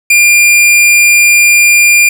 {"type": "tone", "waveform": "45% pulse", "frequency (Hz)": 2400, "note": "D7", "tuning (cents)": 37, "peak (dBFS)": -3, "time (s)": [0.1, 2.09], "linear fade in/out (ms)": 5, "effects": []}